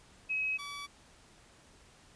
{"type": "tone pair in turn", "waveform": ["sine", "15% pulse"], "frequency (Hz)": [2552, 1145.4], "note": ["D#7", "D6"], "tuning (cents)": [43, -44], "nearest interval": "octave + major second", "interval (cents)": 1387, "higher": "first", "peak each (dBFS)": [-30, -34], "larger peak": "first", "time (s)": [[0.29, 0.58], [0.58, 0.87]], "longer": "neither", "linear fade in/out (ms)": 20, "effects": ["pink hiss -60 dBFS RMS until 2.15 s", "resampled to 22050 Hz"]}